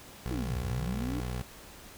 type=tone; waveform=20% pulse; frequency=61.74 Hz; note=B1; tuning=in tune; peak=-28 dBFS; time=0.26-1.42 s; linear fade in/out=0 ms
type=linear two-way sweep; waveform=sine; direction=down then up; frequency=339.4 to 58.9 to 306 Hz; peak=-34 dBFS; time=0.31-1.2 s; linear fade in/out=0 ms; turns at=0.59 s
effects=pink hiss -50 dBFS RMS until 1.97 s